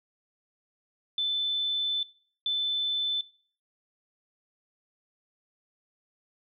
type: tone bursts at uneven times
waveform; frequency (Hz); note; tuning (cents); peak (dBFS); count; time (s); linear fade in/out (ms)
sine; 3520; A7; 0; -25; 2; 1.18-2.03 / 2.46-3.21; 2
effects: noise-tail reverb RT60 0.5 s tail -22 dB re dry